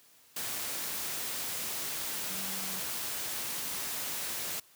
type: tone in noise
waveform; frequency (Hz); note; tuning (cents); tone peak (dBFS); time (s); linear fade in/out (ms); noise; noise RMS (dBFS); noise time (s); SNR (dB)
sine; 190.7; G3; -47; -46; 2.3-2.8; 5; white; -36; 0.36-4.6; -13
effects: white hiss -61 dBFS RMS until 4.75 s + high-pass 80 Hz 12 dB/octave